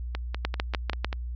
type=two click trains; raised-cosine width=0.3 ms; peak=-10 / -16 dBFS; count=5 / 6; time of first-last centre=0.45-1.046 / 0.15-1.128 s; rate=6.71 / 5.11 Hz; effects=added 60 Hz sine -31 dBFS peak until 1.35 s + resampled to 16000 Hz